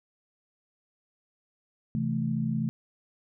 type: chord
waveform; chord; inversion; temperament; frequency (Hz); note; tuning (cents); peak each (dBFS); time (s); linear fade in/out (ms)
sine; A minor; first; just; 132 / 165 / 220; C3 / E3 / A3; +16 / +2 / 0; -31 / -31 / -29; 1.95-2.69; 0
effects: none